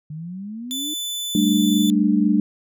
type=exponential sweep; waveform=sine; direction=up; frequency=148.8 to 309.5 Hz; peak=-29 dBFS; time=0.1-0.94 s; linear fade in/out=5 ms
type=tone; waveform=sawtooth; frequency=3500 Hz; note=A7; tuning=10 cents flat; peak=-22 dBFS; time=0.71-1.9 s; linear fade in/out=0 ms
type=chord; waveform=sine; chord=G suspended second; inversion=none; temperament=equal with one note detuned; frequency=196 / 220 / 296.4 Hz; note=G3 / A3 / D4; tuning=0 / 0 / +16 cents; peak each=-19 dBFS; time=1.35-2.4 s; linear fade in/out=2 ms
effects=none